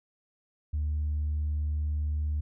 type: tone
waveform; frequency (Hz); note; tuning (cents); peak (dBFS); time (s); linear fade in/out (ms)
sine; 75.2; D2; +42; -25; 0.73-2.41; 10
effects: tanh soft clip ceiling -24 dBFS